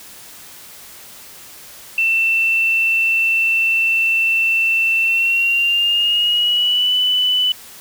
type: tone with pitch glide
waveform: sine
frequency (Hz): 2680 to 2991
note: E7 to F#7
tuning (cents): +28 to +18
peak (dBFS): -13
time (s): 1.98-7.52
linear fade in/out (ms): 2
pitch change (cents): +190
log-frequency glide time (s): 5-6.95
effects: white hiss -39 dBFS RMS until 7.8 s